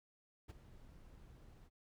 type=noise with ADSR envelope; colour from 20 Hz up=brown; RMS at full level=-45 dBFS; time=0.48-1.7 s; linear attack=20 ms; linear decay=19 ms; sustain=-14 dB; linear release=44 ms; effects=none

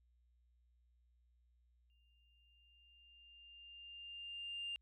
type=tone with exponential growth; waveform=sine; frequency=2800 Hz; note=F7; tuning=4 cents sharp; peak=-39 dBFS; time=1.9-4.76 s; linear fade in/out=0 ms; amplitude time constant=620 ms; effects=tanh soft clip ceiling -37 dBFS + added 60 Hz sine -70 dBFS peak until 4.81 s

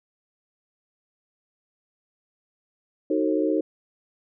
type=chord; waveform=sine; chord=D# diminished seventh; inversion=none; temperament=just; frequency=311.1 / 373.4 / 448 / 537.6 Hz; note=D#4 / F#4 / A4 / C5; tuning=0 / +16 / +31 / +47 cents; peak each=-23 / -27 / -27 / -28 dBFS; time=3.1-3.61 s; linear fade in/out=5 ms; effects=none

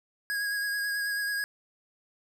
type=tone with vibrato; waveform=square; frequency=1648 Hz; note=G#6; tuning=14 cents flat; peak=-29 dBFS; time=0.3-1.44 s; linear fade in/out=0 ms; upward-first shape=sine; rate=9.2 Hz; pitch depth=22 cents each way; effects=none

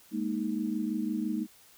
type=chord; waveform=sine; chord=Ab suspended second; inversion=none; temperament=just; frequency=207.7 / 233.6 / 311.5 Hz; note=Ab3 / Bb3 / Eb4; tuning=0 / +4 / +2 cents; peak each=-33 dBFS; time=0.11-1.47 s; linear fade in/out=50 ms; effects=white hiss -58 dBFS RMS until 1.77 s

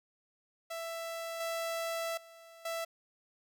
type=tone with level steps; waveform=sawtooth; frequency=663 Hz; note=E5; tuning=10 cents sharp; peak=-34 / -30 / -49 / -31 dBFS; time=0.7-2.85 s; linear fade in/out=10 ms; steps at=1.4 / 2.17 / 2.65 s; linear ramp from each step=5 ms; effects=none

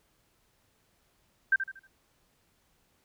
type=tone with echo; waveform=sine; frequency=1568 Hz; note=G6; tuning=in tune; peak=-19 dBFS; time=1.52-1.56 s; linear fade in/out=5 ms; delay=78 ms; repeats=4; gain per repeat=-9 dB; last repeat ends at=1.872 s; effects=pink hiss -70 dBFS RMS until 3.04 s

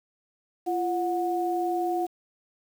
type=tone pair together; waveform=sine; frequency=344.1 / 730 Hz; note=F4 / F#5; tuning=-26 / -24 cents; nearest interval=octave + minor second; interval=1302 cents; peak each=-27 dBFS; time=0.66-2.07 s; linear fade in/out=20 ms; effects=8-bit

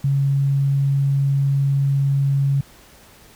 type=tone; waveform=sine; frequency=138.59 Hz; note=C#3; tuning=in tune; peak=-15 dBFS; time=0.04-2.61 s; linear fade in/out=5 ms; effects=pink hiss -48 dBFS RMS until 3.35 s

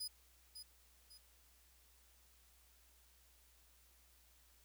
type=tone with echo; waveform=sawtooth; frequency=4978 Hz; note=D#8; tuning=in tune; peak=-39 dBFS; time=0-0.08 s; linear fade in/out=10 ms; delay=550 ms; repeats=2; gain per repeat=-8 dB; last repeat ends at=1.18 s; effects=added 60 Hz sine -70 dBFS peak until 4.64 s + white hiss -70 dBFS RMS until 4.64 s

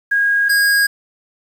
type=tone pair in turn; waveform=sine / square; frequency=1636 / 1636 Hz; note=G#6 / G#6; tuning=-26 / -26 cents; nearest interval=unison; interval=0 cents; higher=neither; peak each=-12 dBFS; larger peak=neither; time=0.11-0.49 / 0.49-0.87 s; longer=neither; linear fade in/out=10 ms; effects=7-bit

